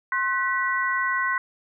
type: tone cluster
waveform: sine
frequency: 1062 / 1500 / 1948 Hz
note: C6 / F#6 / B6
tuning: +25 / +23 / -24 cents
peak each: -26 dBFS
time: 0.12-1.38 s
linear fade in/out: 2 ms
effects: none